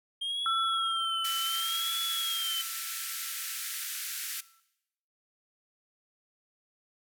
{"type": "tone with vibrato", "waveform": "triangle", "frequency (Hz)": 3201, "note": "G7", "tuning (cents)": 36, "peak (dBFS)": -29, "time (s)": [0.21, 2.62], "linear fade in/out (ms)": 10, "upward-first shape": "sine", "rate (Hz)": 0.69, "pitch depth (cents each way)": 100}
{"type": "tone with exponential decay", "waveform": "sine", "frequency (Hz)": 1339, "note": "E6", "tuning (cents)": 27, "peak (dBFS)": -26, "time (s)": [0.46, 4.6], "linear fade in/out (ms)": 1, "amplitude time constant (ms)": 900}
{"type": "band-pass noise", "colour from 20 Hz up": "white", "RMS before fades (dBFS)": -37, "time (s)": [1.24, 4.41], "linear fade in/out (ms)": 10, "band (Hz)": [1400, 16000], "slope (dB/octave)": 48}
{"effects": ["noise-tail reverb RT60 0.8 s tail -18 dB re dry"]}